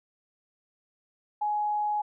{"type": "tone", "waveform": "sine", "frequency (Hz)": 838, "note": "G#5", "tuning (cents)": 15, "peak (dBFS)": -25, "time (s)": [1.41, 2.02], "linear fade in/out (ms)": 10, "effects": []}